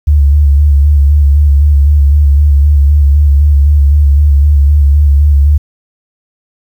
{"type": "tone with vibrato", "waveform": "sine", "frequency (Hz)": 72, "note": "D2", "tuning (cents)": -34, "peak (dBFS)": -3, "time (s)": [0.07, 5.58], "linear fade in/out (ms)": 10, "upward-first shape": "square", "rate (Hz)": 3.9, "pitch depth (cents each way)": 41, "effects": ["7-bit"]}